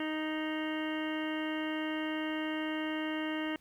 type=harmonic tone; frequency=311.1 Hz; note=D#4; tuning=in tune; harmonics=1 / 2 / 3 / 4 / 5 / 6 / 7 / 9 / 10; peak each=-34 / -42 / -45 / -47 / -46 / -43 / -46 / -45 / -50 dBFS; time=0-3.56 s; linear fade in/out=2 ms; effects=pink hiss -66 dBFS RMS until 3.6 s